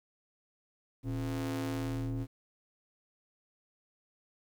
40% pulse ring-modulated tone, 77.78 Hz, D#2, in tune, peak -29 dBFS, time 1.03-2.27 s, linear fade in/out 50 ms, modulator 194 Hz, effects 11-bit

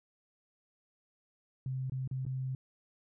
sine tone with dropouts, 130.81 Hz, C3, in tune, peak -33 dBFS, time 1.66-2.55 s, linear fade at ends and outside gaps 2 ms, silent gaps 1.898-1.92 / 2.076-2.112 / 2.252-2.264 s, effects none

